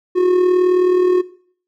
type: tone with amplitude modulation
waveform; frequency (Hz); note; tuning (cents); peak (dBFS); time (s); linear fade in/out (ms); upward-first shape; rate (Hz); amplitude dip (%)
triangle; 363.2; F#4; -32; -7; 0.15-1.22; 20; sine; 39.1; 50
effects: noise-tail reverb RT60 0.5 s tail -17 dB re dry